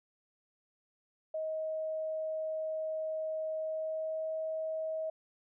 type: tone with pitch glide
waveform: sine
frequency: 631 to 635.8 Hz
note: D#5 to D#5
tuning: +24 to +37 cents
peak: -33 dBFS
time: 1.34-5.1 s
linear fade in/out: 5 ms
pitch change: +13 cents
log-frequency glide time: 3.57-4.34 s
effects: none